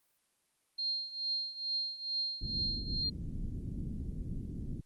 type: tone with tremolo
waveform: sine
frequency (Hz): 4200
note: C8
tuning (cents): +6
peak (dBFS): -30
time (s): 0.78-3.1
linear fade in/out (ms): 10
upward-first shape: triangle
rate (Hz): 2.3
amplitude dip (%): 85
type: low-pass noise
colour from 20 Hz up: pink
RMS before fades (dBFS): -39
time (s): 2.41-4.81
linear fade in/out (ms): 10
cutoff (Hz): 270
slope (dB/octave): 24
effects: white hiss -75 dBFS RMS until 4.85 s + Opus 32 kbps